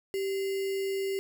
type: tone with sample-and-hold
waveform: sine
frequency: 389.5 Hz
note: G4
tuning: 11 cents flat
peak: -28 dBFS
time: 0.14-1.19 s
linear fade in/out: 0 ms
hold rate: 2450 Hz
effects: none